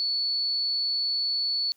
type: tone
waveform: sine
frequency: 4435 Hz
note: C#8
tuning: in tune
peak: -24 dBFS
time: 0-1.72 s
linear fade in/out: 0 ms
effects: white hiss -67 dBFS RMS until 1.76 s